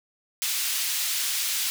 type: high-pass noise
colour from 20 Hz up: pink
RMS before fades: -27 dBFS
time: 0.42-1.7 s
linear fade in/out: 0 ms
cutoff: 3100 Hz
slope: 12 dB/octave
effects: none